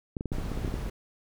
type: clicks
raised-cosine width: 3 ms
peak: -19 dBFS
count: 10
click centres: 0.168 / 0.209 / 0.257 / 0.319 / 0.384 / 0.517 / 0.575 / 0.648 / 0.678 / 0.741 s
type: noise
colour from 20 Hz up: brown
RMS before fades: -33 dBFS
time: 0.32-0.9 s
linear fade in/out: 5 ms
effects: none